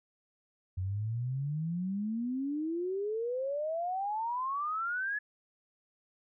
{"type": "exponential sweep", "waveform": "sine", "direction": "up", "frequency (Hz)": [90.1, 1718], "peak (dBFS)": -31, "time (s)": [0.77, 5.19], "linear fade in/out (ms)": 10, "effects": []}